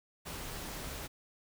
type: noise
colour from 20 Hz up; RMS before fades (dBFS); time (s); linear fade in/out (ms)
pink; -42; 0.25-1.08; 20
effects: none